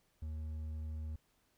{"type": "tone with hard clipping", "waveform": "triangle", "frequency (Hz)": 77.78, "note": "D#2", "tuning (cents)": 0, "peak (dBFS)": -40, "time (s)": [0.22, 1.16], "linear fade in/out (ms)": 5, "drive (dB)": 7, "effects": ["pink hiss -75 dBFS RMS until 1.57 s"]}